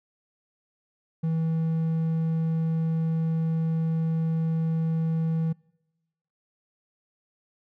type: tone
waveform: triangle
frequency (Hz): 162.1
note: E3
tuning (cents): -29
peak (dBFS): -21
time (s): 1.23-5.53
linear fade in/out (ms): 10
effects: noise-tail reverb RT60 1.0 s tail -26 dB re dry